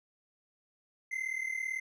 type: tone pair together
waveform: triangle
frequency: 2055 / 2093 Hz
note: C7 / C7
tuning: -32 / 0 cents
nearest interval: unison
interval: 32 cents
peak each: -34 / -35 dBFS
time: 1.11-1.8 s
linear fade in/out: 10 ms
effects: none